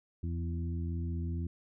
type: harmonic tone with a mistuned harmonic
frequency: 84.2 Hz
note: E2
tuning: 37 cents sharp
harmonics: 1 / 2 / 3 / 4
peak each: -33 / -40 / -44 / -47 dBFS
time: 0.23-1.47 s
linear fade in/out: 5 ms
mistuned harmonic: 2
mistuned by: +16 cents
effects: none